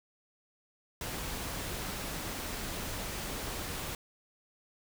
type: noise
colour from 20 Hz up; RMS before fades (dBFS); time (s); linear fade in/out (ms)
pink; -38; 1.01-3.95; 2
effects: none